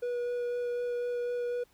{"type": "tone with vibrato", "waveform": "triangle", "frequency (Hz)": 485.1, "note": "B4", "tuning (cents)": -31, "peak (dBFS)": -28, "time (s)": [0.02, 1.64], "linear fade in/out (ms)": 10, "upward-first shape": "sine", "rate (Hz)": 4, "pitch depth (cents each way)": 9, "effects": ["pink hiss -66 dBFS RMS until 1.73 s"]}